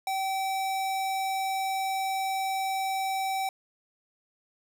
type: tone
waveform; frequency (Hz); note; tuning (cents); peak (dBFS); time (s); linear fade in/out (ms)
square; 770; G5; -31; -28; 0.07-3.49; 2
effects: none